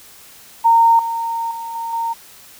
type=tone with level steps; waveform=sine; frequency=920 Hz; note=A#5; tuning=23 cents flat; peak=-8 / -19 / -25 / -22 / -18 dBFS; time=0.64-2.14 s; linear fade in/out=20 ms; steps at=0.99 / 1.51 / 1.75 / 1.93 s; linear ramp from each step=2 ms; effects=white hiss -43 dBFS RMS until 2.59 s